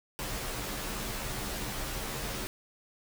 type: noise with comb filter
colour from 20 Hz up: pink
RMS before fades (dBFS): -36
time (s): 0.19-2.47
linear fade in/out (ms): 0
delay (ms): 12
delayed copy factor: -1
effects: none